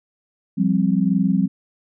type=chord; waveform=sine; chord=F suspended second; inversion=none; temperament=just; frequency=174.61 / 196.44 / 261.9 Hz; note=F3 / G3 / C4; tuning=0 / +4 / +2 cents; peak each=-20 / -18 / -22 dBFS; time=0.57-1.48 s; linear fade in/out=20 ms; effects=none